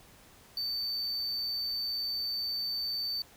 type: tone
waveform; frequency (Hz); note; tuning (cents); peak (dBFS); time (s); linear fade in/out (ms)
triangle; 4559; C#8; +48; -30; 0.57-3.22; 2
effects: pink hiss -57 dBFS RMS until 3.36 s